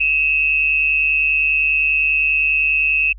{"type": "tone pair together", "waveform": "sine", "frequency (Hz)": [2555, 2705], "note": ["D#7", "E7"], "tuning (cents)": [45, 44], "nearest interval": "minor second", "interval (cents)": 99, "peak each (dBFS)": [-15, -19], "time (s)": [0, 3.13], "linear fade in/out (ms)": 10, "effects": ["added 48 Hz sine -34 dBFS peak until 3.18 s"]}